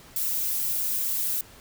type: noise with flanger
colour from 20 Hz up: violet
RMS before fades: -27 dBFS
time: 0.16-1.41 s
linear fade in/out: 2 ms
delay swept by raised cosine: 1.4 to 7.2 ms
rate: 3.1 Hz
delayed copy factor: +0.8
effects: pink hiss -50 dBFS RMS until 1.6 s